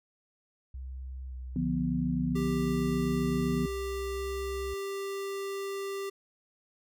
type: tone with vibrato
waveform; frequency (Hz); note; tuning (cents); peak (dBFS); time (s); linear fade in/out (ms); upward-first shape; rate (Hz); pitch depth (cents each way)
sine; 64.1; C2; -35; -37; 0.74-4.74; 5; square; 0.87; 23
type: chord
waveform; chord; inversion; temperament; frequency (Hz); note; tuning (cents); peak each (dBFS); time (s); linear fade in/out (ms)
sine; B diminished; first; equal; 146.83 / 174.61 / 246.9; D3 / F3 / B3; 0 / 0 / 0; -34 / -31 / -30; 1.56-3.66; 2
type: tone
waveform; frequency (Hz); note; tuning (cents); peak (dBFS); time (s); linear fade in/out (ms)
square; 393.9; G4; +8; -34; 2.35-6.1; 10
effects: none